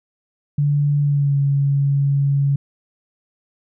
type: tone with pitch glide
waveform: sine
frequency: 144.9 to 140.13 Hz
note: D3 to C#3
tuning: -23 to +19 cents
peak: -14 dBFS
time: 0.58-2.56 s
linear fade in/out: 5 ms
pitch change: -58 cents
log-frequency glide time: 1.01-1.37 s
effects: none